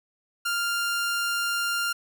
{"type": "tone", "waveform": "sawtooth", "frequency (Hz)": 1396.9, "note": "F6", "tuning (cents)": 0, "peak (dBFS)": -21, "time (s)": [0.45, 1.93], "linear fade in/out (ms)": 10, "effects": []}